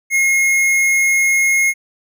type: tone with tanh clipping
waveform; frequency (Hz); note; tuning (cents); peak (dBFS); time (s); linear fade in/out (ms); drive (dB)
sine; 2154; C7; +50; -13; 0.1-1.74; 50; 18
effects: none